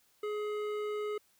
triangle tone with hard clipping, 420.5 Hz, G#4, 22 cents sharp, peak -35 dBFS, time 0.23-1.18 s, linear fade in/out 5 ms, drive 16 dB, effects white hiss -69 dBFS RMS until 1.39 s

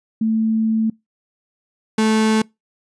sine / 35% pulse tone pair in turn, 221.5 / 218.7 Hz, A3 / A3, +12 / -10 cents, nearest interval unison, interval 22 cents, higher first, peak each -15 / -12 dBFS, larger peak second, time 0.21-0.9 / 1.98-2.42 s, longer first, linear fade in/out 5 ms, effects noise-tail reverb RT60 0.2 s tail -25 dB re dry + resampled to 22050 Hz

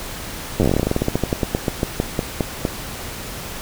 slowing click train, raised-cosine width 2 ms, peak -4 dBFS, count 29, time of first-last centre 0.6-2.652 s, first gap 9 ms, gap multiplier 1.13, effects pink hiss -31 dBFS RMS until 3.61 s

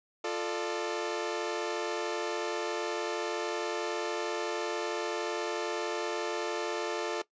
sawtooth chord, D minor, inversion first, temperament equal with one note detuned, 349.2 / 440 / 597.9 Hz, F4 / A4 / D5, 0 / 0 / +31 cents, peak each -32 / -30 / -34 dBFS, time 0.24-7.22 s, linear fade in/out 5 ms, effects noise-tail reverb RT60 0.1 s tail -18 dB re dry + resampled to 16000 Hz

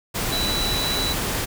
sine tone in noise, 3951 Hz, B7, in tune, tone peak -24 dBFS, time 0.31-1.14 s, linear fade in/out 20 ms, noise pink, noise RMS -25 dBFS, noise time 0.14-1.46 s, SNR -2 dB, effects none

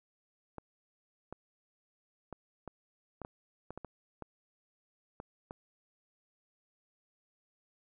clicks, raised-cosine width 1 ms, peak -28 dBFS, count 12, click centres 0.583 / 1.326 / 2.327 / 2.677 / 3.217 / 3.249 / 3.706 / 3.776 / 3.847 / 4.223 / 5.201 / 5.509 s, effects none

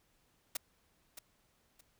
white noise with echo, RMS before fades -36 dBFS, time 0.55-0.57 s, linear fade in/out 5 ms, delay 620 ms, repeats 2, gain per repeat -11 dB, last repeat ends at 1.81 s, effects pink hiss -73 dBFS RMS until 1.99 s

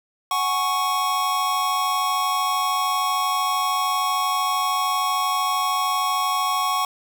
square tone cluster, 744 / 837 / 1105 Hz, F#5 / G#5 / C#6, +9 / +13 / -6 cents, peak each -28 / -30 / -22 dBFS, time 0.31-6.85 s, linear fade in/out 2 ms, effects none

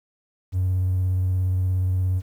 triangle tone with vibrato, 92.5 Hz, F#2, in tune, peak -16 dBFS, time 0.52-2.22 s, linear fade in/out 50 ms, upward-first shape triangle, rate 17 Hz, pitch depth 25 cents each way, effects tanh soft clip ceiling -15 dBFS + 9-bit

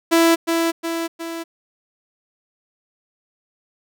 sawtooth tone with echo, 332.1 Hz, E4, 13 cents sharp, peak -8 dBFS, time 0.11-0.36 s, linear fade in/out 20 ms, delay 360 ms, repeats 3, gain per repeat -5 dB, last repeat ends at 1.44 s, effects none

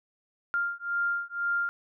sine beating tone pair, 1396.9 / 1398.9 Hz, F6 / F6, 0 / +2 cents, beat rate 2 Hz, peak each -30 dBFS, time 0.54-1.69 s, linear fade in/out 0 ms, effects none

